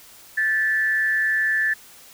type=tone with frequency modulation; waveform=sine; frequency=1751 Hz; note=A6; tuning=9 cents flat; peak=-18 dBFS; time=0.37-1.74 s; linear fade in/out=10 ms; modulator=172 Hz; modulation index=0.44; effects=white hiss -47 dBFS RMS until 2.13 s